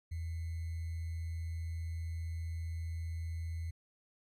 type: tone with sample-and-hold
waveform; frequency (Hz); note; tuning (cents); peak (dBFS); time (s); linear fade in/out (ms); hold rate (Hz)
sine; 82.41; E2; 0; -36; 0.11-3.71; 10; 2100
effects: resampled to 32000 Hz